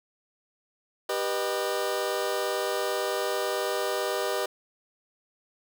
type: chord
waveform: sawtooth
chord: G augmented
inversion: none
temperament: just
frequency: 392 / 490 / 612.5 Hz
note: G4 / B4 / D#5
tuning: 0 / -14 / -27 cents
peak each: -27 dBFS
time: 1.09-4.46 s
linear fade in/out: 5 ms
effects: none